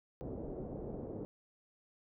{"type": "low-pass noise", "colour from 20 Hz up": "white", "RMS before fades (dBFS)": -43, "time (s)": [0.21, 1.25], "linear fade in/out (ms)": 0, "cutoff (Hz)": 510, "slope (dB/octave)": 24, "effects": []}